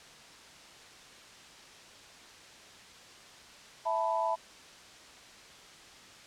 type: chord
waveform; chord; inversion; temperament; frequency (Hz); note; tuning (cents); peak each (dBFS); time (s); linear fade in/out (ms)
sine; E suspended fourth; none; equal; 659.3 / 880 / 987.8; E5 / A5 / B5; 0 / 0 / 0; -32; 3.85-4.36; 20
effects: white hiss -52 dBFS RMS until 6.26 s + low-pass 6000 Hz 12 dB/octave